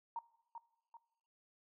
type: tone with echo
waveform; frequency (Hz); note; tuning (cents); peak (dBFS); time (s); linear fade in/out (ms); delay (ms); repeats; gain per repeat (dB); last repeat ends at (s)
sine; 929; A#5; -6; -38; 0.16-0.19; 2; 390; 2; -7; 0.97
effects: noise-tail reverb RT60 0.9 s tail -20 dB re dry